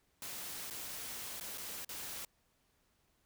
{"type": "noise with dropouts", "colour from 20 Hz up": "white", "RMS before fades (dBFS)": -44, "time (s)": [0.22, 2.25], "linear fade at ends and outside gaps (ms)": 2, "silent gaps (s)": [[0.701, 0.707], [1.399, 1.409], [1.576, 1.58], [1.848, 1.891]], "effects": ["pink hiss -75 dBFS RMS until 3.25 s"]}